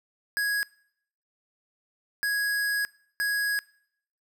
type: tone bursts at uneven times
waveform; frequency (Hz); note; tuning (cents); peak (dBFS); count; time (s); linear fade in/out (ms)
square; 1661.2; G#6; 0; -25; 3; 0.37-0.63 / 2.23-2.85 / 3.2-3.59; 0
effects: noise-tail reverb RT60 0.7 s tail -24 dB re dry